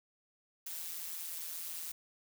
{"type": "noise with amplitude modulation", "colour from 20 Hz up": "blue", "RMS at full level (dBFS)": -39, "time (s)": [0.66, 1.92], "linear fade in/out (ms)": 5, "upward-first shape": "sine", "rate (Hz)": 166, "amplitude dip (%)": 70, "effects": []}